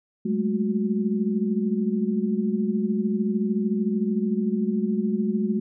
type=tone cluster; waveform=sine; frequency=192.5 / 212.1 / 225.6 / 365.6 Hz; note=G3 / G#3 / A3 / F#4; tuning=-31 / +37 / +44 / -21 cents; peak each=-28 / -23 / -32 / -30 dBFS; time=0.25-5.6 s; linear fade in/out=10 ms; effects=none